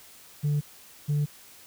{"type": "tone pair in turn", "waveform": "sine", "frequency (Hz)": [146.83, 146.83], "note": ["D3", "D3"], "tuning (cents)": [0, 0], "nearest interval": "unison", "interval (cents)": 0, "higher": "neither", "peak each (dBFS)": -20, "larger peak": "neither", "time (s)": [[0.43, 0.61], [1.08, 1.26]], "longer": "neither", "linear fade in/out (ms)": 20, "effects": ["tanh soft clip ceiling -21 dBFS", "white hiss -51 dBFS RMS until 1.66 s"]}